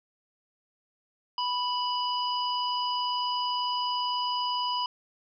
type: harmonic tone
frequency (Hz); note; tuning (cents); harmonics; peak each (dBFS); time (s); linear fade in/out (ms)
987.8; B5; 0; 1 / 3 / 5; -28 / -33 / -35; 1.38-4.86; 2
effects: none